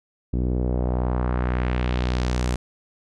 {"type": "tone with low-pass filter sweep", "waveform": "sawtooth", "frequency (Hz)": 61.74, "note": "B1", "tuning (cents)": 0, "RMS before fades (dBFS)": -23, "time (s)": [0.33, 2.56], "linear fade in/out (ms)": 5, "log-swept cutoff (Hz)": [300, 8700], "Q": 1.4, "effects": []}